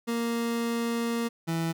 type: tone pair in turn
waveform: 30% pulse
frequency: 233.1 / 164.83 Hz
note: A#3 / E3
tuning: 0 / 0 cents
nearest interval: tritone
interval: 600 cents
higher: first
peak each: -24 dBFS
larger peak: neither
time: 0.07-1.29 / 1.47-1.73 s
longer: first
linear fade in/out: 20 ms
effects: none